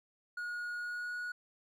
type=tone with pitch glide; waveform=triangle; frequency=1444 to 1457.4 Hz; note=F#6 to F#6; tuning=-43 to -27 cents; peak=-35 dBFS; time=0.37-1.32 s; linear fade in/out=5 ms; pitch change=+16 cents; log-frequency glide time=0.78-1.15 s; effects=none